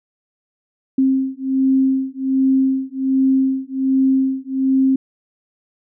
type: beating tone pair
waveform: sine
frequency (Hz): 264.9 / 266.2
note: C4 / C4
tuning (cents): +22 / +30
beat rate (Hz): 1.3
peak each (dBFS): -17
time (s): 0.98-4.96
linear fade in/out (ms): 5
effects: none